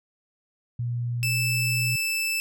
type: tone with pitch glide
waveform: sine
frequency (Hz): 120 to 121.53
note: B2 to B2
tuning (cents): -49 to -27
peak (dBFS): -25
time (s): 0.79-1.96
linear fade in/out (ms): 5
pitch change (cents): +22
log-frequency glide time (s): 1.17-1.46
type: tone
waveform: sawtooth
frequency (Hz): 2637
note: E7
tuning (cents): 0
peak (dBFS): -21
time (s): 1.23-2.4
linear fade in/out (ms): 0
effects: none